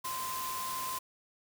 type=tone in noise; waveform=sine; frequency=1037 Hz; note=C6; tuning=16 cents flat; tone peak=-36 dBFS; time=0.04-0.99 s; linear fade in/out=10 ms; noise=white; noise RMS=-40 dBFS; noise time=0.04-0.99 s; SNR=+1 dB; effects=none